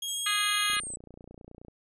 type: tone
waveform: sawtooth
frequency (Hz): 3273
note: G#7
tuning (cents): -26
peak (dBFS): -29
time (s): 0.02-0.76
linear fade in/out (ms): 5
type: linear two-way sweep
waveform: sine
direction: up then down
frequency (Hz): 7900 to 9580 to 7900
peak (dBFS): -35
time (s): 0.08-0.96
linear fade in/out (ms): 2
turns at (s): 0.71
type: harmonic tone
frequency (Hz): 413.7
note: G#4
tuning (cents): -7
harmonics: 3 / 4 / 5 / 6 / 7 / 8 / 9 / 10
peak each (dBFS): -32 / -33 / -34 / -35 / -35 / -36 / -37 / -37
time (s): 0.26-0.8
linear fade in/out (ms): 5
type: click train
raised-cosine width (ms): 2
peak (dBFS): -34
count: 30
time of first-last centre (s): 0.7-1.683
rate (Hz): 29.5
effects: resampled to 32000 Hz